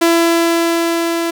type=tone with level ramp; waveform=sawtooth; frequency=335.5 Hz; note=E4; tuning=31 cents sharp; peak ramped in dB=-5 to -12 dBFS; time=0.01-1.31 s; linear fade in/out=10 ms; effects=none